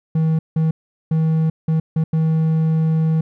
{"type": "tone bursts at uneven times", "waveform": "triangle", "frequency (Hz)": 159.7, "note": "D#3", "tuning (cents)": 45, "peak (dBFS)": -12, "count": 6, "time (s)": [[0.15, 0.39], [0.56, 0.71], [1.11, 1.5], [1.68, 1.8], [1.96, 2.04], [2.13, 3.21]], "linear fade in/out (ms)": 5, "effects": []}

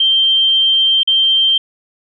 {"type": "tone with dropouts", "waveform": "sine", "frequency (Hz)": 3146, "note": "G7", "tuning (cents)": 6, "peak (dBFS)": -9, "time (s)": [0, 1.58], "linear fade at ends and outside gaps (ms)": 5, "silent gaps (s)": [1.033, 1.074], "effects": []}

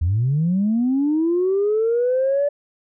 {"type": "linear sweep", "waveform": "sine", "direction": "up", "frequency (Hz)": [77.2, 582], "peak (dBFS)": -15, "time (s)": [0.01, 2.49], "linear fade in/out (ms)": 10, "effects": ["tanh soft clip ceiling -12 dBFS"]}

